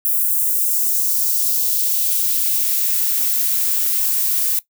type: noise with high-pass filter sweep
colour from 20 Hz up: violet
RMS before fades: -18 dBFS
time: 0.05-4.59 s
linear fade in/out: 0 ms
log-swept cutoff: 11000 to 570 Hz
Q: 1.1
effects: noise-tail reverb RT60 0.1 s tail -17 dB re dry